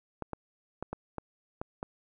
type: clicks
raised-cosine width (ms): 1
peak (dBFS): -21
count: 7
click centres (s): 0.223 / 0.333 / 0.826 / 0.93 / 1.183 / 1.615 / 1.829
effects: none